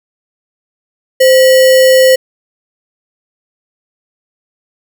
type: tone with sample-and-hold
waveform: sine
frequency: 520 Hz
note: C5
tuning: 11 cents flat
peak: -3 dBFS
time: 1.2-2.16 s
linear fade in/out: 10 ms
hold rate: 2450 Hz
effects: none